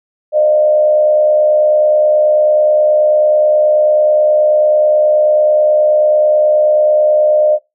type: tone with frequency modulation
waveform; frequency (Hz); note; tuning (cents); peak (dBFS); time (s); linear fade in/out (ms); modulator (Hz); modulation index
sine; 608; D#5; -40; -7; 0.32-7.59; 50; 69.3; 0.41
effects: noise-tail reverb RT60 0.2 s tail -22 dB re dry